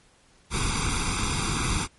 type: noise with comb filter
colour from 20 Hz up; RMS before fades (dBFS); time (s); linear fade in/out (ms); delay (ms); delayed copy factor
pink; -26; 0.5-1.88; 50; 0.83; +1
effects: pink hiss -59 dBFS RMS until 1.98 s + MP3 48 kbps

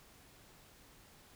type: silence
effects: pink hiss -61 dBFS RMS until 1.35 s

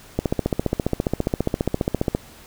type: click train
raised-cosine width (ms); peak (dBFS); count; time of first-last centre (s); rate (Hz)
2; -6; 30; 0.19-2.149; 14.8
effects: pink hiss -46 dBFS RMS until 2.46 s

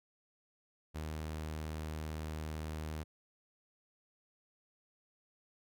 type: tone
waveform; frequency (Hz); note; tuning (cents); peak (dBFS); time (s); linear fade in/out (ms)
sawtooth; 77.78; D#2; 0; -35; 0.94-3.04; 20
effects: none

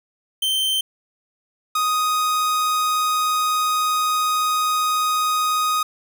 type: tone pair in turn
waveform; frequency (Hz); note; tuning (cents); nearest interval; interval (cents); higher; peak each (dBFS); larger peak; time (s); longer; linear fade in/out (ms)
45% pulse; 3114 / 1247.3; G7 / D#6; -12 / +4; octave + major third; 1584; first; -18; neither; 0.42-0.81 / 1.75-5.83; second; 5
effects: none

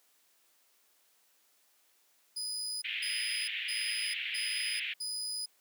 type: tone bursts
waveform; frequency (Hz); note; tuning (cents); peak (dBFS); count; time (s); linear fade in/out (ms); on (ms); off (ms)
30% pulse; 4978; D#8; 0; -32; 5; 2.36-5.46; 10; 460; 200
type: band-pass noise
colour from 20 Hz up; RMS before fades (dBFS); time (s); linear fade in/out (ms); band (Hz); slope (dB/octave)
white; -37; 2.84-4.94; 10; 1900 to 3200; 48
effects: white hiss -69 dBFS RMS until 5.6 s + high-pass 300 Hz 12 dB/octave

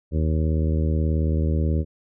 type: harmonic tone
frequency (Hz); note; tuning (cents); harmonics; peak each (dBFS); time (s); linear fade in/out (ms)
78.5; D#2; +16; 1 / 2 / 3 / 4 / 5 / 6 / 7; -20 / -26 / -30 / -32 / -34 / -36 / -37; 0.11-1.85; 50
effects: none

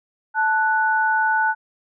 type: tone pair together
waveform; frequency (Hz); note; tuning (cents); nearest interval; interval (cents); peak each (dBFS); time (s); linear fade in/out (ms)
sine; 876.7 / 1480; A5 / F#6; -7 / 0; major sixth; 907; -19; 0.34-1.55; 50
effects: none

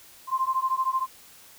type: beating tone pair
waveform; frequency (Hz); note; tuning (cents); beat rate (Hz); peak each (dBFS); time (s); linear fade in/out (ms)
sine; 1042 / 1055; C6 / C6; -7 / +14; 13; -26; 0.27-1.07; 50
effects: white hiss -51 dBFS RMS until 1.58 s

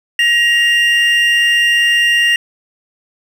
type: tone pair together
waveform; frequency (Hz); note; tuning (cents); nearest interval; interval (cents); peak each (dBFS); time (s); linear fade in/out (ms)
triangle; 1892.6 / 2795; A#6 / F7; +26 / +1; perfect fifth; 675; -10 / -11; 0.19-2.36; 2
effects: none

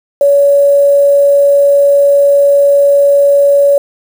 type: tone with quantisation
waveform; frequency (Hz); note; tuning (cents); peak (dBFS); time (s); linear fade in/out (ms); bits
sine; 565; C#5; +33; -4; 0.21-3.78; 2; 5
effects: none

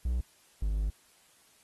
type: tone pair in turn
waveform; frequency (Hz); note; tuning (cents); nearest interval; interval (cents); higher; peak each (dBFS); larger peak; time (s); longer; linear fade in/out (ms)
triangle; 61 / 51.29; B1 / G#1; -21 / -21; minor third; 300; first; -25; neither; 0.05-0.21 / 0.62-0.9; second; 5
effects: white hiss -63 dBFS RMS until 1.63 s + AAC 32 kbps

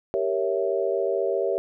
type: chord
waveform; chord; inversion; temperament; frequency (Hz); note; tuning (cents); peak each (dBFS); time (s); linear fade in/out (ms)
sine; G diminished seventh; none; equal; 392 / 466.2 / 554.4 / 659.3; G4 / Bb4 / Db5 / Fb5; 0 / 0 / 0 / 0; -26 / -28 / -27 / -29; 0.14-1.58; 0
effects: none

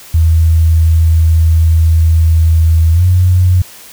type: tone with pitch glide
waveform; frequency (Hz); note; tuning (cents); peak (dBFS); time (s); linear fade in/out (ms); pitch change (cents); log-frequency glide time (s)
sine; 81.2 to 90.62; E2 to F#2; -26 to -36; -5; 0.14-3.62; 5; +190; 2.92-3.04
effects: white hiss -35 dBFS RMS until 3.92 s

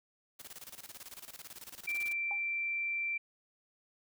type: noise with tremolo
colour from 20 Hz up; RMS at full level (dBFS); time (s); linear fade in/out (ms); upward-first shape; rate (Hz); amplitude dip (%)
white; -47; 0.39-2.13; 10; square; 18; 80
type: tone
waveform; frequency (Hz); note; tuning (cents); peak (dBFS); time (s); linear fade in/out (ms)
sine; 2349; D7; 0; -32; 1.87-3.18; 10
type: tone with exponential decay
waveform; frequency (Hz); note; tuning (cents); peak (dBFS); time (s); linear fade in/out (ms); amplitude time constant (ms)
sine; 814; G#5; -35; -36; 2.31-2.42; 1; 22
effects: none

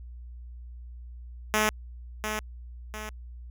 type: tone with echo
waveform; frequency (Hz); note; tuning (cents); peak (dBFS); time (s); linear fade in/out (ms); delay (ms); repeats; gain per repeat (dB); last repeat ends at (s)
5% pulse; 214.4; A3; -45; -11; 1.54-1.69; 0; 700; 2; -7; 3.09
effects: added 60 Hz sine -40 dBFS peak until 3.5 s

